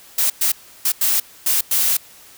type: noise bursts at uneven times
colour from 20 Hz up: blue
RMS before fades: -17 dBFS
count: 6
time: 0.18-0.3 / 0.41-0.52 / 0.85-0.92 / 1.01-1.2 / 1.46-1.61 / 1.71-1.97 s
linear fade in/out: 5 ms
effects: white hiss -45 dBFS RMS until 2.37 s